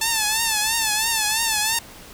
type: tone with vibrato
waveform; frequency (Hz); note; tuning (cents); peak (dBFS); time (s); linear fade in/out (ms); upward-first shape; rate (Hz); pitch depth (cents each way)
5% pulse; 880; A5; 0; -7; 0.01-1.79; 5; triangle; 3; 95
effects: pink hiss -42 dBFS RMS until 2.13 s